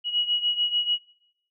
sine beating tone pair, 2908 / 2914.8 Hz, F#7 / F#7, -31 / -27 cents, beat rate 6.8 Hz, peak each -24 / -28 dBFS, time 0.04-0.99 s, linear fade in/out 50 ms, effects noise-tail reverb RT60 0.8 s tail -23 dB re dry

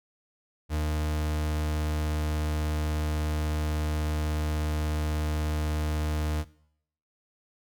40% pulse tone, 76.4 Hz, D#2, 31 cents flat, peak -25 dBFS, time 0.69-6.45 s, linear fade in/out 50 ms, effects noise-tail reverb RT60 0.7 s tail -20 dB re dry

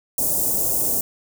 white band-stop noise, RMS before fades -21 dBFS, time 0.18-1.01 s, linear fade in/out 2 ms, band 700 to 7400 Hz, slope 24 dB/octave, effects none

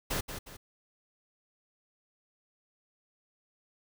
pink noise with echo, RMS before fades -32 dBFS, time 0.1-0.21 s, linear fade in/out 10 ms, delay 180 ms, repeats 2, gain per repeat -8 dB, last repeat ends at 0.57 s, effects none

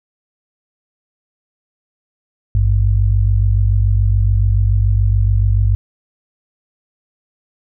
sine tone pair together, 53.19 / 100.2 Hz, G#1 / G2, +42 / +38 cents, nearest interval major seventh, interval 1096 cents, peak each -13 dBFS, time 2.55-5.75 s, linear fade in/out 0 ms, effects none

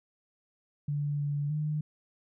sine tone with pitch steps, 145.5 / 144.6 / 151.6 Hz, D3 / D3 / D#3, -16 / -27 / -45 cents, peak -28 dBFS, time 0.88-1.81 s, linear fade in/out 5 ms, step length 310 ms, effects none

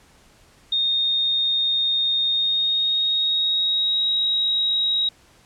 sine tone with pitch glide, 3685 to 3813 Hz, A#7 to A#7, -21 to +38 cents, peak -18 dBFS, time 0.72-5.09 s, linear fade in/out 5 ms, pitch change +59 cents, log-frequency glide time 2.28-4.06 s, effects pink hiss -54 dBFS RMS until 5.45 s + low-pass 10000 Hz 12 dB/octave

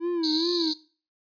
triangle tone with vibrato, 329.6 Hz, E4, in tune, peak -22 dBFS, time 0-0.74 s, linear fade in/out 50 ms, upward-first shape sine, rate 2.4 Hz, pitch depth 110 cents each way
white band-pass noise, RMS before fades -29 dBFS, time 0.23-0.74 s, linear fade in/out 10 ms, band 4000 to 4600 Hz, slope 96 dB/octave
effects noise-tail reverb RT60 0.4 s tail -19 dB re dry + resampled to 11025 Hz

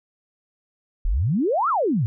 sine exponential two-way sweep, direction up then down, 33.7 to 1404 to 99.7 Hz, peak -18 dBFS, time 1.05-2.06 s, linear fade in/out 0 ms, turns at 1.69 s, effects none

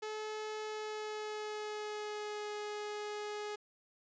sawtooth tone with pitch glide, 430 to 418.5 Hz, A4 to G#4, -40 to +13 cents, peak -35 dBFS, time 0.02-3.56 s, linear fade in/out 10 ms, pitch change -47 cents, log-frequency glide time 0.63-2.53 s, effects resampled to 16000 Hz + 11-bit

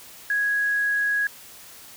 sine tone, 1661.2 Hz, G#6, in tune, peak -20 dBFS, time 0.3-1.27 s, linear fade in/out 2 ms, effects white hiss -45 dBFS RMS until 1.96 s

